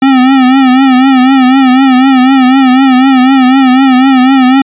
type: tone with vibrato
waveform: square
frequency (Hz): 261.6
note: C4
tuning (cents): 0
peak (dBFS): -3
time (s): 0.02-4.62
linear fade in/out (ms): 5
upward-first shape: triangle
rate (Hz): 4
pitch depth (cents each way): 85
effects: resampled to 8000 Hz